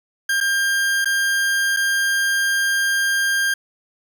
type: tone with dropouts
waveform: 40% pulse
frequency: 1600 Hz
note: G6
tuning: 35 cents sharp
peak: -16 dBFS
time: 0.29-3.54 s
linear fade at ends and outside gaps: 5 ms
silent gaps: 0.404-0.409 / 1.046-1.056 / 1.765-1.769 s
effects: none